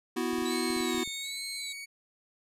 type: chord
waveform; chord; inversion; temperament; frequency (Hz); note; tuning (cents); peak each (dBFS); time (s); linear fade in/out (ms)
square; B suspended fourth; none; equal; 246.9 / 329.6 / 370; B3 / E4 / F#4; 0 / 0 / 0; -34; 0.16-1.04; 10
type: clicks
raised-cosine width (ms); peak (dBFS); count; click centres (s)
3; -36; 9; 0.333 / 0.385 / 0.422 / 0.704 / 0.766 / 0.806 / 0.946 / 0.98 / 1.076
type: tone with vibrato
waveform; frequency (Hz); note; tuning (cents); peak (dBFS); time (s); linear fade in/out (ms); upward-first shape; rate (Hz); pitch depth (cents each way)
30% pulse; 3883; B7; -30; -34; 0.45-1.73; 10; sine; 1.2; 110
type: tone with pitch glide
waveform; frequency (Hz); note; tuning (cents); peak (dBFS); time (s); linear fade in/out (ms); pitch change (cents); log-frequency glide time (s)
sawtooth; 2213 to 2241; C#7 to C#7; -3 to +18; -36; 0.49-1.86; 20; +21; 1.53-1.6
effects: resampled to 32000 Hz

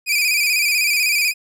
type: tone with vibrato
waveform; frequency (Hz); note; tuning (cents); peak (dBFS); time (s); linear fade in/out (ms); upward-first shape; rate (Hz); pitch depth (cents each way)
sawtooth; 2406; D7; +41; -12; 0.06-1.34; 50; square; 16; 57
effects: none

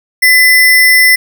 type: tone with sample-and-hold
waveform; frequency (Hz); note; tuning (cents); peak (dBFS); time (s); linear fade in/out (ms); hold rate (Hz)
sine; 2010; B6; +30; -3; 0.22-1.16; 10; 7350
effects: none

